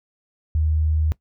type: tone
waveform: sine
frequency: 77.78 Hz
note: D#2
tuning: in tune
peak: -17 dBFS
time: 0.55-1.12 s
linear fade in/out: 0 ms
effects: noise-tail reverb RT60 0.1 s tail -20 dB re dry